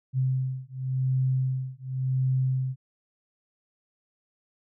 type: beating tone pair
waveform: sine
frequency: 130 / 130.91 Hz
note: C3 / C3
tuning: -11 / +1 cents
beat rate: 0.91 Hz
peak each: -27 dBFS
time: 0.13-2.76 s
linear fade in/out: 50 ms
effects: none